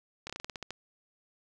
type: slowing click train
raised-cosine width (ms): 0.2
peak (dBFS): -21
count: 10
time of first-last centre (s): 0.27-0.706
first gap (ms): 26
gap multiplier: 1.15
effects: none